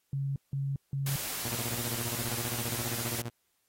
sine tone bursts, 137.9 Hz, C#3, 9 cents flat, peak -29 dBFS, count 3, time 0.13-1.16 s, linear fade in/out 2 ms, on 230 ms, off 170 ms
white noise, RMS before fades -36 dBFS, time 1.06-3.22 s, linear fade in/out 5 ms
sawtooth tone with tremolo, 118.2 Hz, A#2, 24 cents sharp, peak -30 dBFS, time 1.45-3.3 s, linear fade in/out 5 ms, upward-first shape square, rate 15 Hz, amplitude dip 70%
effects white hiss -75 dBFS RMS until 3.68 s + AAC 48 kbps

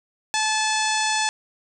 harmonic tone, 867 Hz, A5, 26 cents flat, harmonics 1 / 2 / 3 / 4 / 5 / 6 / 7 / 8 / 9 / 10, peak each -24 / -27 / -29 / -30 / -31 / -32 / -32 / -33 / -34 / -34 dBFS, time 0.34-1.29 s, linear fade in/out 0 ms, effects none

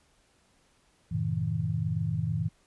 sine chord, F# diminished seventh, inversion none, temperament just, 92.5 / 111 / 133.2 / 159.84 Hz, F#2 / A2 / C3 / Eb3, 0 / +16 / +31 / +47 cents, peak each -35 / -31 / -36 / -30 dBFS, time 1.11-2.49 s, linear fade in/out 10 ms, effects pink hiss -66 dBFS RMS until 2.66 s + resampled to 24000 Hz

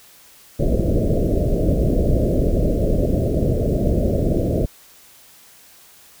pink low-pass noise, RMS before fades -18 dBFS, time 0.59-4.66 s, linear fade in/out 10 ms, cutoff 650 Hz, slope 96 dB/octave, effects white hiss -48 dBFS RMS until 6.2 s

